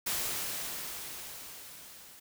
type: noise with level ramp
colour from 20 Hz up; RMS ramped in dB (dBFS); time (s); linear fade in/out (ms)
white; -32 to -53; 0.06-2.2; 10
effects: none